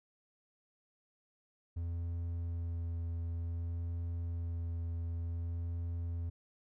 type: tone with vibrato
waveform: triangle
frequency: 84.6 Hz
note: E2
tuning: 45 cents sharp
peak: -33 dBFS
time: 1.76-6.3 s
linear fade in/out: 10 ms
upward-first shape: sine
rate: 0.55 Hz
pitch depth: 11 cents each way
effects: none